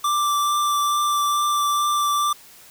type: tone with vibrato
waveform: square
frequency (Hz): 1174.7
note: D6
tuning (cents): 0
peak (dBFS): -19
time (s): 0.04-2.33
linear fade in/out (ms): 5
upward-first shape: triangle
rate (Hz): 2.3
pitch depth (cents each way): 12
effects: white hiss -47 dBFS RMS until 2.7 s